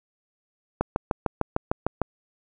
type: click train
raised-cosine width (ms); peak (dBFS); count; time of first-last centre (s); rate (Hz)
1; -8; 9; 0.81-2.017; 6.63
effects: none